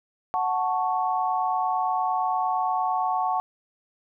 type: chord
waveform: sine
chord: F# minor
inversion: none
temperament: equal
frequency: 740 / 880 / 1108.7 Hz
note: F#5 / A5 / C#6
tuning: 0 / 0 / 0 cents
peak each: -25 / -27 / -28 dBFS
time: 0.34-3.4 s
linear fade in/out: 0 ms
effects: none